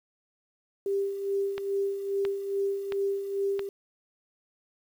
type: tone with tremolo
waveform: sine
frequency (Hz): 395.9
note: G4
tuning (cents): +17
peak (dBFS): -24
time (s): 0.86-3.69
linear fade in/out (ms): 2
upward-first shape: sine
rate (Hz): 2.4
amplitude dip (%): 60
type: click train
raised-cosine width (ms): 0.3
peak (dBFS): -20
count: 4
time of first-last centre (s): 1.58-3.593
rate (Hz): 1.49
effects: 9-bit